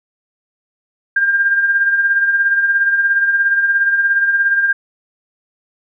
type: tone with tremolo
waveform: sine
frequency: 1600 Hz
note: G6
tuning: 35 cents sharp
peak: -9 dBFS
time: 1.16-4.73 s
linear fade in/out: 5 ms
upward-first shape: sine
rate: 17 Hz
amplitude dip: 50%
effects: none